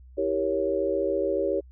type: chord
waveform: sine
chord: E diminished seventh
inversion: none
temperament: equal with one note detuned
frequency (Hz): 324.5 / 392 / 466.2 / 554.4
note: E4 / G4 / Bb4 / Db5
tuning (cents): -27 / 0 / 0 / 0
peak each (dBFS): -31 / -27 / -31 / -27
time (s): 0.17-1.61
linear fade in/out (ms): 20
effects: added 63 Hz sine -46 dBFS peak until 1.71 s